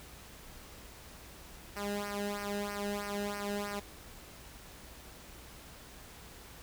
sawtooth tone with flanger, 203.8 Hz, G#3, 32 cents flat, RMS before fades -37 dBFS, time 1.76-3.8 s, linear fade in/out 10 ms, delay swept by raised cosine 0.27 to 0.91 ms, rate 3.1 Hz, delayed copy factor -0.95, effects added 60 Hz sine -57 dBFS peak until 6.62 s + pink hiss -52 dBFS RMS until 6.62 s

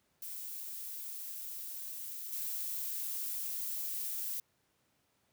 violet noise with level steps, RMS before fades -43 / -38 dBFS, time 0.22-4.4 s, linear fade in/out 2 ms, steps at 2.32 s, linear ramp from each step 10 ms, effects pink hiss -75 dBFS RMS until 5.32 s + high-pass 80 Hz 12 dB/octave

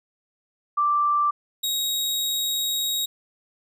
sine / sawtooth tone pair in turn, 1174.7 / 3788 Hz, D6 / A#7, 0 / +27 cents, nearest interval octave + minor sixth, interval 2027 cents, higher second, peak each -18 / -20 dBFS, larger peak first, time 0.77-1.31 / 1.63-3.06 s, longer second, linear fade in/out 10 ms, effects none

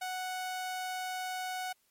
sawtooth tone, 740 Hz, F#5, in tune, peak -31 dBFS, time 0.01-1.73 s, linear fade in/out 10 ms, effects white hiss -72 dBFS RMS until 1.9 s + MP3 64 kbps

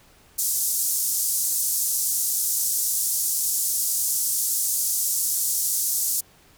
white band-pass noise, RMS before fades -24 dBFS, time 0.38-6.21 s, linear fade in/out 10 ms, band 6000 to 14000 Hz, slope 24 dB/octave, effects pink hiss -55 dBFS RMS until 6.57 s

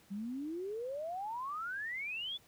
sine exponential sweep, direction up, 190.6 to 3520 Hz, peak -37 dBFS, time 0.1-2.38 s, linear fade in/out 20 ms, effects pink hiss -64 dBFS RMS until 2.47 s + high-pass 60 Hz 12 dB/octave

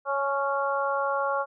harmonic tone with a mistuned harmonic, 277.2 Hz, C#4, in tune, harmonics 2 / 3 / 4 / 5, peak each -28 / -31 / -29 / -31 dBFS, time 0.05-1.46 s, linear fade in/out 50 ms, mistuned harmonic 3, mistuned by +18 cents, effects none

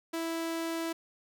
sawtooth tone, 329.6 Hz, E4, in tune, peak -28 dBFS, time 0.13-0.93 s, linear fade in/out 10 ms, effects none

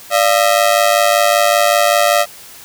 sawtooth ring-modulated tone, 640 Hz, D#5, 49 cents sharp, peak -3 dBFS, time 0.1-2.26 s, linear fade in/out 50 ms, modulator 52.6 Hz, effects white hiss -37 dBFS RMS until 2.64 s

